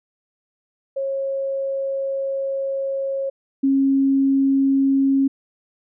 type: tone pair in turn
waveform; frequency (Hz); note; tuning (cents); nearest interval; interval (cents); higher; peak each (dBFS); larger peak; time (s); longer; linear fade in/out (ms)
sine; 544 / 272; C#5 / C#4; -33 / -33; octave; 1200; first; -21 / -14; second; 0.96-3.3 / 3.63-5.28; first; 10
effects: none